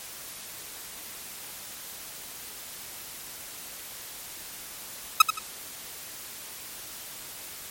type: tone with echo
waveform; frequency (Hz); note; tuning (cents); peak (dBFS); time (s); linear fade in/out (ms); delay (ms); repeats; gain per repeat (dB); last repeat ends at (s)
sawtooth; 1280; D#6; +49; -6; 5.2-5.22; 5; 85; 2; -10; 5.39
effects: white hiss -41 dBFS RMS until 7.7 s + MP3 64 kbps